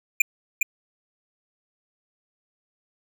square tone with echo, 2416 Hz, D7, 48 cents sharp, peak -14 dBFS, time 0.2-0.22 s, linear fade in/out 5 ms, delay 410 ms, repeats 1, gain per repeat -4 dB, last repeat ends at 0.63 s, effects none

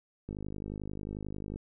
click train, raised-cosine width 3 ms, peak -26 dBFS, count 66, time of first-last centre 0.29-1.56 s, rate 51.2 Hz, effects none

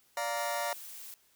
sawtooth chord, Bb major, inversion first, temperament just, 582.7 / 699.2 / 932.3 Hz, D5 / F5 / Bb5, -14 / +2 / 0 cents, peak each -32 dBFS, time 0.17-0.73 s, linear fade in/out 2 ms
blue noise, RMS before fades -46 dBFS, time 0.37-1.14 s, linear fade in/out 0 ms
effects white hiss -67 dBFS RMS until 1.35 s

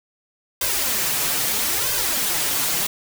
white noise with flanger, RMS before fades -22 dBFS, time 0.61-2.87 s, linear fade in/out 5 ms, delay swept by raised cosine 1.9 to 7.1 ms, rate 0.77 Hz, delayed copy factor +0.85, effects none

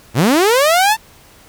sawtooth linear sweep, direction up, 97.1 to 907 Hz, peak -6 dBFS, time 0.14-0.97 s, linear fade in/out 50 ms, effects pink hiss -45 dBFS RMS until 1.48 s

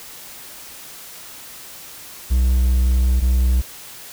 triangle tone pair in turn, 62.6 / 62.6 Hz, B1 / B1, +24 / +24 cents, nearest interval unison, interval 0 cents, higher neither, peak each -11 dBFS, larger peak neither, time 2.3-3.21 / 3.21-3.62 s, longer first, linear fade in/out 20 ms, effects white hiss -38 dBFS RMS until 4.12 s

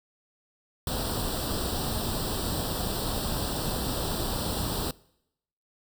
pink noise with comb filter, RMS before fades -30 dBFS, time 0.87-4.91 s, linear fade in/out 2 ms, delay 0.23 ms, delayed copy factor +0.85, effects noise-tail reverb RT60 0.8 s tail -23 dB re dry

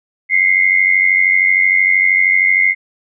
sine tone pair together, 2058 / 2151 Hz, C7 / C7, -29 / +47 cents, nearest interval minor second, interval 76 cents, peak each -12 dBFS, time 0.29-2.75 s, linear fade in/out 50 ms, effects none

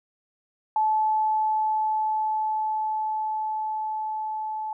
sine tone with level ramp, 866 Hz, A5, 28 cents flat, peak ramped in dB -19 to -28 dBFS, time 0.76-4.73 s, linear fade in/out 2 ms, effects none

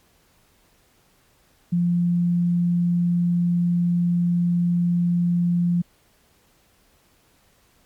sine tone, 174 Hz, F3, 6 cents flat, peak -17 dBFS, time 1.72-5.82 s, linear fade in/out 10 ms, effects pink hiss -60 dBFS RMS until 7.85 s + MP3 96 kbps

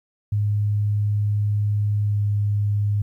sine tone with pitch glide, 103.83 to 103.05 Hz, G#2 to G#2, 0 to -13 cents, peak -18 dBFS, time 0.32-3.02 s, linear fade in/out 5 ms, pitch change -13 cents, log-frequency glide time 2.05-2.18 s, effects 10-bit

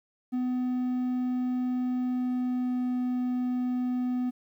triangle tone with pitch glide, 251 to 249.6 Hz, B3 to B3, +28 to +19 cents, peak -24 dBFS, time 0.32-4.31 s, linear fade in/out 20 ms, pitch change -9 cents, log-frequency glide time 1.97-3.22 s, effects 11-bit

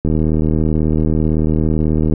click train, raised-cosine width 3 ms, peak -4 dBFS, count 164, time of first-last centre 0.05-2.137 s, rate 78.1 Hz, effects none

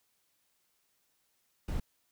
brown noise, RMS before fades -33 dBFS, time 1.68-1.8 s, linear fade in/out 5 ms, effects white hiss -75 dBFS RMS until 2.11 s

